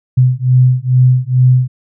sine beating tone pair, 126 / 128.3 Hz, B2 / C3, +35 / -34 cents, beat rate 2.3 Hz, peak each -10 dBFS, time 0.17-1.68 s, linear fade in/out 10 ms, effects none

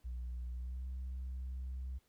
sine tone with pitch glide, 61 to 64.33 Hz, B1 to C2, -21 to -29 cents, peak -37 dBFS, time 0.04-1.99 s, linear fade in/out 20 ms, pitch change +92 cents, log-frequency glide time 0.52-0.87 s, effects tanh soft clip ceiling -37 dBFS + pink hiss -75 dBFS RMS until 2.08 s

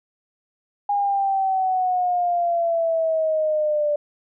sine exponential sweep, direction down, 817 to 587.3 Hz, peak -18 dBFS, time 0.89-3.96 s, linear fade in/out 5 ms, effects none

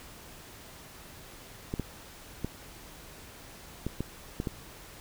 clicks, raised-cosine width 3 ms, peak -18 dBFS, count 7, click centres 1.739 / 1.797 / 2.446 / 3.866 / 4.006 / 4.401 / 4.472 s, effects pink hiss -49 dBFS RMS until 5 s

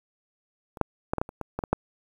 clicks, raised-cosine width 1 ms, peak -27 / -7 / -11 / -13 / -11 / -25 / -18 / -15 / -15 / -7 dBFS, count 10, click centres 0.772 / 0.813 / 1.135 / 1.183 / 1.215 / 1.291 / 1.413 / 1.59 / 1.638 / 1.73 s, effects 8-bit

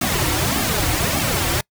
pink noise with flanger, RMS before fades -20 dBFS, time 0.01-1.61 s, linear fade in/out 5 ms, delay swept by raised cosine 2 to 4.9 ms, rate 1.7 Hz, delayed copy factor -0.95, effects noise-tail reverb RT60 0.1 s tail -26 dB re dry

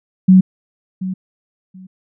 sine tone with echo, 186.8 Hz, F#3, 17 cents sharp, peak -4 dBFS, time 0.28-0.41 s, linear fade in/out 10 ms, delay 730 ms, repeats 2, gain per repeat -15 dB, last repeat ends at 1.87 s, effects none

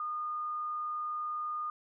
sine tone, 1222 Hz, D#6, 32 cents flat, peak -33 dBFS, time 0-1.7 s, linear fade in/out 2 ms, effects none

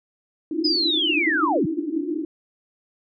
white band-pass noise, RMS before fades -26 dBFS, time 0.51-2.25 s, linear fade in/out 2 ms, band 290 to 340 Hz, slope 96 dB/octave
sine linear sweep, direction down, 5070 to 111.7 Hz, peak -19 dBFS, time 0.64-1.66 s, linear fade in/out 10 ms
effects none

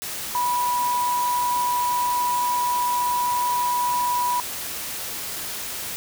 sine tone in noise, 979 Hz, B5, 15 cents flat, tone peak -20 dBFS, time 0.35-4.4 s, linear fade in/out 0 ms, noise white, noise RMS -31 dBFS, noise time 0.02-5.96 s, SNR +8 dB, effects none

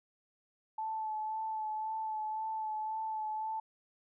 sine tone with vibrato, 871 Hz, A5, 18 cents flat, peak -34 dBFS, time 0.78-3.6 s, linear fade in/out 5 ms, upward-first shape sine, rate 1.9 Hz, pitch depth 20 cents each way, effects none

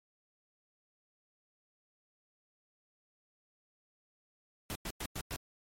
pink noise bursts, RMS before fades -39 dBFS, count 5, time 4.7-5.361 s, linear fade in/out 0 ms, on 53 ms, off 99 ms, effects MP3 64 kbps

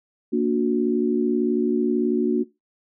sine chord, Bb augmented, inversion none, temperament just, 233.1 / 291.4 / 364.2 Hz, Bb3 / D4 / F#4, 0 / -13 / -27 cents, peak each -22 / -23 / -22 dBFS, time 0.32-2.44 s, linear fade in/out 20 ms, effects noise-tail reverb RT60 0.2 s tail -18 dB re dry

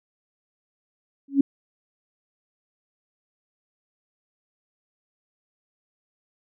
sine tone with exponential growth, 277.2 Hz, C#4, in tune, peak -10 dBFS, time 1.28-1.41 s, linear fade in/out 5 ms, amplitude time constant 27 ms, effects none

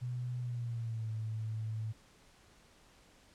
sine tone with pitch glide, 123.47 to 110 Hz, B2 to A2, 0 to 0 cents, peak -35 dBFS, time 0.01-1.93 s, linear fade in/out 20 ms, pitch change -200 cents, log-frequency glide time 0.4-1.1 s, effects pink hiss -63 dBFS RMS until 3.34 s + low-pass 9000 Hz 12 dB/octave

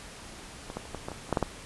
clicks, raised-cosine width 1 ms, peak -23 / -19 / -30 / -21 / -19 / -24 / -28 / -11 / -10 / -11 dBFS, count 10, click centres 0.701 / 0.77 / 0.854 / 0.947 / 1.085 / 1.117 / 1.293 / 1.327 / 1.372 / 1.427 s, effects pink hiss -45 dBFS RMS until 1.65 s + resampled to 24000 Hz

